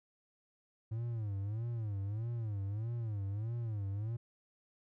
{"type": "tone with vibrato", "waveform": "triangle", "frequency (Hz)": 107.9, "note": "A2", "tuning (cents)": -33, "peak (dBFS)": -33, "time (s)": [0.91, 4.17], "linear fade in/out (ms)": 10, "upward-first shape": "sine", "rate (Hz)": 1.6, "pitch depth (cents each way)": 170, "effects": []}